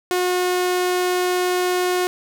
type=tone; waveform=sawtooth; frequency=361.7 Hz; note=F#4; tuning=39 cents flat; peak=-14 dBFS; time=0.11-2.07 s; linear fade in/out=0 ms; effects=none